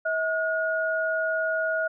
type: tone pair together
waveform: sine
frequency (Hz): 642 / 1441.2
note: E5 / F#6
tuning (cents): -46 / -46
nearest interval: octave + major second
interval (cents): 1400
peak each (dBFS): -26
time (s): 0.05-1.88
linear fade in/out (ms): 10
effects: none